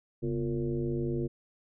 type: tone with frequency modulation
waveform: sine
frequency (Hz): 242.8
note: B3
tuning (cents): -29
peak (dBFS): -28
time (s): 0.22-1.28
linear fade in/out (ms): 20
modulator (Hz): 108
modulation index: 1.7
effects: none